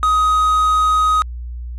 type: tone with quantisation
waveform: triangle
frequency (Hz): 1257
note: D#6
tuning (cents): +17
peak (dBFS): -10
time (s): 0.03-1.22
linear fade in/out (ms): 0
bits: 5
effects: added 60 Hz sine -25 dBFS peak until 1.78 s + resampled to 24000 Hz